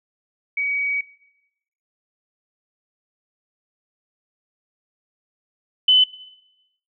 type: tone pair in turn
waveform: sine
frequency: 2263 / 3021 Hz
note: C#7 / F#7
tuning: +35 / +35 cents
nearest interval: perfect fourth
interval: 500 cents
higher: second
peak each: -20 / -10 dBFS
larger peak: second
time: 0.57-1.01 / 5.88-6.04 s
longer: first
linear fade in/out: 5 ms
effects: noise-tail reverb RT60 0.9 s tail -19 dB re dry